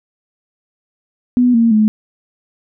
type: tone with pitch steps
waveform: sine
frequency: 246.9 / 230.4 / 214.9 Hz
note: B3 / A#3 / A3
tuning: 0 / -20 / -41 cents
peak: -8 dBFS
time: 1.37-1.88 s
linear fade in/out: 0 ms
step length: 170 ms
effects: none